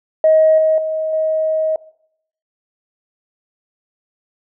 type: tone with level steps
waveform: sine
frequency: 631 Hz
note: D#5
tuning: 24 cents sharp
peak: -7 / -10 / -17 / -14 dBFS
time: 0.24-1.76 s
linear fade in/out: 2 ms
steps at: 0.58 / 0.78 / 1.13 s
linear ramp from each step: 2 ms
effects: noise-tail reverb RT60 0.7 s tail -21 dB re dry + tanh soft clip ceiling -3 dBFS